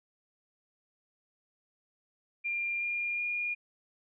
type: tone with pitch steps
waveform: sine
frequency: 2393 / 2410 / 2426 Hz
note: D7 / D7 / D#7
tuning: +32 / +44 / -44 cents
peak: -30 dBFS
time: 2.44-3.55 s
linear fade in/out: 20 ms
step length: 370 ms
effects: none